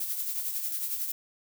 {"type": "noise with tremolo", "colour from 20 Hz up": "violet", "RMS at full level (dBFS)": -30, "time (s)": [0, 1.12], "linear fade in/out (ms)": 5, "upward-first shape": "triangle", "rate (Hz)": 11, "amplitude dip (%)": 55, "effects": []}